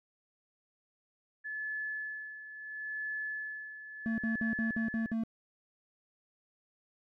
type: tone with tremolo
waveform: sine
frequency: 1724 Hz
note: A6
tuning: 36 cents flat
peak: -34 dBFS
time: 1.44-5.14 s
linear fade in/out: 20 ms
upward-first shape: sine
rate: 0.73 Hz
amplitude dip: 70%
type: tone bursts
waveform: triangle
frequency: 225.2 Hz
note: A3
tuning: 40 cents sharp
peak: -28 dBFS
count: 7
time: 4.06-5.236 s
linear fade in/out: 0 ms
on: 120 ms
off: 56 ms
effects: none